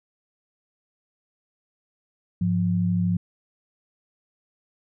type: tone pair together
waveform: sine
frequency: 103.1 / 176.14 Hz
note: G#2 / F3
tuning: -12 / +15 cents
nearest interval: major sixth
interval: 927 cents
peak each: -25 / -21 dBFS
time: 2.41-3.17 s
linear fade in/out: 5 ms
effects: none